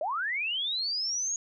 sine linear sweep, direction up, 568 to 6710 Hz, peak -28 dBFS, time 0.01-1.36 s, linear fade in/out 2 ms, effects none

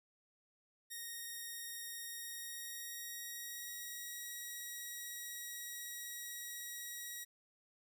5% pulse tone with pitch glide, 1864.7 to 1910.5 Hz, A#6 to A#6, 0 to +42 cents, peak -34 dBFS, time 0.9-7.25 s, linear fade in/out 20 ms, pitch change +42 cents, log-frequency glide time 2.03-4.25 s, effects none

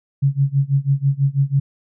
sine tone with tremolo, 138.59 Hz, C#3, in tune, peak -11 dBFS, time 0.22-1.6 s, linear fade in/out 10 ms, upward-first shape sine, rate 6.1 Hz, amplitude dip 95%, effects none

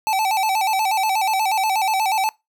square tone with vibrato, 818 Hz, G#5, 26 cents flat, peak -18 dBFS, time 0.07-2.29 s, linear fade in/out 0 ms, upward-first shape square, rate 8.3 Hz, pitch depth 110 cents each way, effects noise-tail reverb RT60 0.2 s tail -22 dB re dry

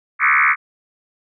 sine tone with frequency modulation, 1719 Hz, A6, 41 cents flat, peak -11 dBFS, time 0.19-0.56 s, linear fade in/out 50 ms, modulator 72.6 Hz, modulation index 7.9, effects none

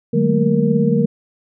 sine tone cluster, 151.1 / 187.2 / 211.1 / 228.5 / 467.3 Hz, D3 / F#3 / G#3 / A#3 / A#4, +50 / +20 / +29 / -34 / +4 cents, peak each -19 dBFS, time 0.13-1.06 s, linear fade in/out 10 ms, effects none

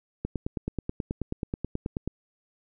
click train, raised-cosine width 3 ms, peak -16 dBFS, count 18, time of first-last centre 0.25-2.076 s, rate 9.31 Hz, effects none

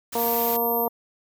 white noise, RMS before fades -34 dBFS, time 0.12-0.57 s, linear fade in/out 10 ms
harmonic tone, 233.5 Hz, A#3, 3 cents sharp, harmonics 1 / 2 / 3 / 4 / 5, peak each -32 / -26 / -28 / -28 / -38 dBFS, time 0.15-0.88 s, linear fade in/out 2 ms
sine tone, 13290 Hz, G#9, in tune, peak -25 dBFS, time 0.16-0.89 s, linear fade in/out 50 ms
effects none

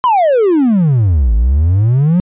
triangle exponential two-way sweep, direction down then up, 1046.5 to 52.1 to 186.3 Hz, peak -5 dBFS, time 0.04-2.2 s, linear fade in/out 0 ms, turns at 1.34 s, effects tanh soft clip ceiling -1 dBFS + resampled to 8000 Hz

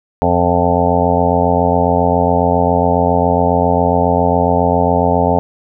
harmonic tone with a mistuned harmonic, 87.31 Hz, F2, in tune, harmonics 1 / 2 / 3 / 5 / 6 / 7 / 8 / 9 / 10, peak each -19 / -19 / -19 / -19 / -19 / -19 / -19 / -19 / -19 dBFS, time 0.22-5.39 s, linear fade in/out 0 ms, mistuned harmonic 10, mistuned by +18 cents, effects none

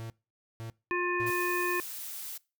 45% pulse tone bursts, 113.5 Hz, A#2, 46 cents flat, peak -38 dBFS, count 3, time 0-1.3 s, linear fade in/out 0 ms, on 100 ms, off 500 ms
harmonic tone, 354.9 Hz, F4, 28 cents sharp, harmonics 1 / 3 / 5 / 7, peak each -31 / -33 / -34 / -35 dBFS, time 0.91-1.8 s, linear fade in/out 0 ms
blue noise, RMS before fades -40 dBFS, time 1.26-2.38 s, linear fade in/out 10 ms
effects noise-tail reverb RT60 0.3 s tail -23 dB re dry

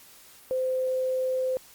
sine tone, 516 Hz, C5, 24 cents flat, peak -24 dBFS, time 0.51-1.57 s, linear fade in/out 0 ms, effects white hiss -52 dBFS RMS until 1.74 s + Opus 48 kbps

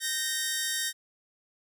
10% pulse tone pair together, 1555.8 / 1854 Hz, G6 / A#6, -14 / -10 cents, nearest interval minor third, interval 304 cents, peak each -27 / -20 dBFS, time 0-0.93 s, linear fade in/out 50 ms, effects none

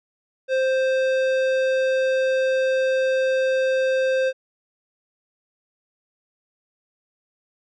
sine tone with tanh clipping, 524 Hz, C5, 2 cents sharp, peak -20 dBFS, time 0.48-4.33 s, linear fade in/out 50 ms, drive 15 dB, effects none

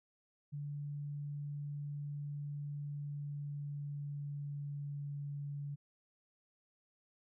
sine tone with pitch glide, 145 to 143.25 Hz, D3 to D3, -22 to -43 cents, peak -39 dBFS, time 0.52-5.76 s, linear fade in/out 20 ms, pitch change -21 cents, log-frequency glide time 2.8-5.21 s, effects none

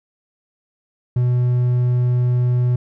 triangle tone, 123.47 Hz, B2, in tune, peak -12 dBFS, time 1.16-2.76 s, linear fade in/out 5 ms, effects none

